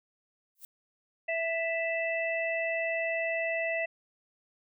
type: noise with exponential growth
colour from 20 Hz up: violet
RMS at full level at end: -41 dBFS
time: 0.55-0.65 s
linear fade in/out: 2 ms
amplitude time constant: 20 ms
type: harmonic tone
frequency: 660 Hz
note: E5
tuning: 2 cents sharp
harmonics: 1 / 3 / 4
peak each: -31 / -33 / -35 dBFS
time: 1.28-3.86 s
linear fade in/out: 10 ms
effects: none